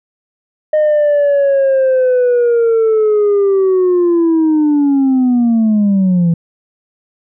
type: linear sweep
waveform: sine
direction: down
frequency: 616 to 164.81 Hz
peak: -6 dBFS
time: 0.73-6.34 s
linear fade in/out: 5 ms
effects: tanh soft clip ceiling -7 dBFS